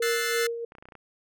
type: tone with tremolo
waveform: sine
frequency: 466.2 Hz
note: A#4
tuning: in tune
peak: -24 dBFS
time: 0-0.65 s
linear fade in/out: 5 ms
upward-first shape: sine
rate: 3 Hz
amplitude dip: 60%
type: chord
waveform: sawtooth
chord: F# half-diminished seventh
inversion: third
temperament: equal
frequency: 1318.5 / 1480 / 1760 / 2093 Hz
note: E6 / F#6 / A6 / C7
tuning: 0 / 0 / 0 / 0 cents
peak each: -31 / -29 / -28 / -28 dBFS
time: 0.02-0.47 s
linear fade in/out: 5 ms
type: clicks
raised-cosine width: 0.5 ms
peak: -32 dBFS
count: 8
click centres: 0.721 / 0.752 / 0.784 / 0.825 / 0.855 / 0.887 / 0.922 / 0.953 s
effects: none